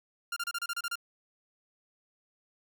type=tone bursts; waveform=sawtooth; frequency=1396 Hz; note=F6; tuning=1 cent flat; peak=-28 dBFS; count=9; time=0.32-0.956 s; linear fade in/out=5 ms; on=44 ms; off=30 ms; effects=none